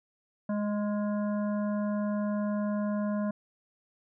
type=harmonic tone with a mistuned harmonic; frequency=207.7 Hz; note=G#3; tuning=in tune; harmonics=1 / 3 / 5 / 7 / 8; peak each=-28 / -35 / -42 / -48 / -51 dBFS; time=0.49-3.31 s; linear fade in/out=5 ms; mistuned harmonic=7; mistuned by=-33 cents; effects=none